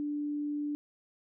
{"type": "tone", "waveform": "sine", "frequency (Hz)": 293.7, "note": "D4", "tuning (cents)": 0, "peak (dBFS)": -31, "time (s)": [0, 0.75], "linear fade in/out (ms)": 0, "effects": []}